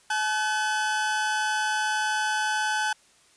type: tone pair together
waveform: 40% pulse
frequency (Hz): 855.8 / 1513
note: A5 / F#6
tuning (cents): -48 / +38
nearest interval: minor seventh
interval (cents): 986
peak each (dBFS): -26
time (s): 0.1-2.93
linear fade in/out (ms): 5
effects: white hiss -59 dBFS RMS until 3.36 s + resampled to 22050 Hz